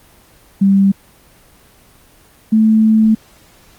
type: tone pair in turn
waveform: sine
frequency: 196 / 219.1 Hz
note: G3 / A3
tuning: 0 / -7 cents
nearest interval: major second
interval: 193 cents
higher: second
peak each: -7 dBFS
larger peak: neither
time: 0.61-0.92 / 2.52-3.15 s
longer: second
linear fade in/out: 10 ms
effects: pink hiss -47 dBFS RMS until 3.78 s + Opus 24 kbps